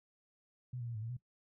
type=tone with pitch steps; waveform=sine; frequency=125.2 / 118.8 / 117.5 / 107.3 / 114.3 / 124.4 Hz; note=B2 / A#2 / A#2 / A2 / A#2 / B2; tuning=+24 / +33 / +14 / -43 / -34 / +13 cents; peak=-39 dBFS; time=0.73-1.168 s; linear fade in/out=5 ms; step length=73 ms; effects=noise-tail reverb RT60 0.1 s tail -18 dB re dry